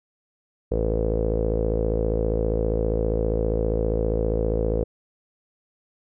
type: tone with low-pass filter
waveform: sawtooth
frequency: 55 Hz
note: A1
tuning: in tune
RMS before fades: -23 dBFS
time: 0.71-4.84 s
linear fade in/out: 10 ms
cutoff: 480 Hz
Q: 7.8
effects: none